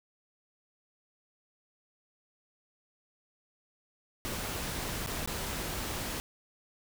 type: noise with dropouts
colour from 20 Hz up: pink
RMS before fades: -36 dBFS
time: 4.25-6.2 s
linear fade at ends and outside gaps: 0 ms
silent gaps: 5.063-5.072 / 5.26-5.275 s
effects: none